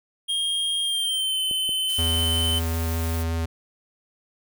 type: tone with pitch glide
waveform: square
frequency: 3232 to 3056 Hz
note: G#7 to G7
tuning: -48 to -45 cents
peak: -23 dBFS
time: 0.28-2.6 s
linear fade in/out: 20 ms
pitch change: -97 cents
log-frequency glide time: 0.82-1.39 s
type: clicks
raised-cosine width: 2 ms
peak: -25 dBFS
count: 2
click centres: 1.512 / 1.692 s
type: noise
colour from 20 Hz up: blue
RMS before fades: -37 dBFS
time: 1.88-3.24 s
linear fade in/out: 20 ms
type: tone with vibrato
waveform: square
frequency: 82.41 Hz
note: E2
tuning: in tune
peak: -24 dBFS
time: 1.98-3.46 s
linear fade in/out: 10 ms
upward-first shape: triangle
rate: 5.3 Hz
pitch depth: 9 cents each way
effects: none